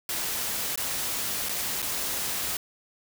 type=noise with dropouts; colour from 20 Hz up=white; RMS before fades=-30 dBFS; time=0.09-2.57 s; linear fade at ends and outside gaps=2 ms; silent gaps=0.758-0.775 / 1.488-1.492 / 1.82-1.825 s; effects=none